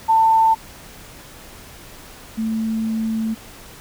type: tone pair in turn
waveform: sine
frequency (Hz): 893 / 222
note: A5 / A3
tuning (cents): +25 / +16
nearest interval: 2 octaves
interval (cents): 2409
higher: first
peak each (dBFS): -11 / -19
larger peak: first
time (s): 0.08-0.55 / 2.37-3.35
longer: second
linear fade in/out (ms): 20
effects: pink hiss -41 dBFS RMS until 3.8 s